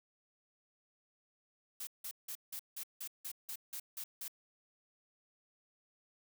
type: noise bursts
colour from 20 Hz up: blue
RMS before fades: -43 dBFS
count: 11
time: 1.8-4.281 s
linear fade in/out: 5 ms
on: 71 ms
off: 170 ms
effects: none